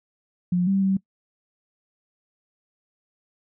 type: tone with pitch steps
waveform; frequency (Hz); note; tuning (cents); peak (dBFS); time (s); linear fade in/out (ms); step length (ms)
sine; 178.2 / 194.6 / 192.5; F3 / G3 / G3; +35 / -12 / -31; -18; 0.52-0.97; 5; 150
effects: noise-tail reverb RT60 0.1 s tail -22 dB re dry